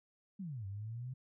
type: exponential two-way sweep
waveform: sine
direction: down then up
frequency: 207.7 to 95.5 to 131.9 Hz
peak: -40 dBFS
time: 0.39-1.14 s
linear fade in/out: 10 ms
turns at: 0.66 s
effects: none